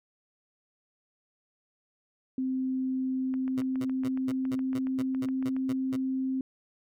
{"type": "tone with pitch glide", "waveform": "sine", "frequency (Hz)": [260.4, 262.7], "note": ["C4", "C4"], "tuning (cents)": [-8, 7], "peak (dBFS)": -27, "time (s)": [2.38, 6.41], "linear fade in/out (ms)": 2, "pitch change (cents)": 15, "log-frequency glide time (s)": [3.1, 5.54]}
{"type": "click train", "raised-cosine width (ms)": 0.5, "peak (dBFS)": -31, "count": 17, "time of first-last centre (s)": [3.34, 5.565], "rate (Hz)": 7.19}
{"type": "tone bursts", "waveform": "15% pulse", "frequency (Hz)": 125.5, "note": "B2", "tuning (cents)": 28, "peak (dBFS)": -29, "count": 11, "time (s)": [3.57, 5.965], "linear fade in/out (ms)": 10, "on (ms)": 45, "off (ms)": 190}
{"effects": []}